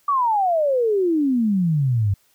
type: exponential sweep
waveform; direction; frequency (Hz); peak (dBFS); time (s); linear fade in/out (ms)
sine; down; 1174.7 to 95; -16; 0.08-2.14; 5
effects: white hiss -61 dBFS RMS until 2.34 s